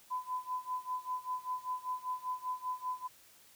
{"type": "tone with tremolo", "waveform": "sine", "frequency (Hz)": 1008, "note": "B5", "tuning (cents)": 35, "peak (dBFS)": -32, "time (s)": [0.1, 3.08], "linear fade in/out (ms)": 20, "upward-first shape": "sine", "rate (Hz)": 5.1, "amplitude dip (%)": 90, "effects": ["white hiss -61 dBFS RMS until 3.55 s"]}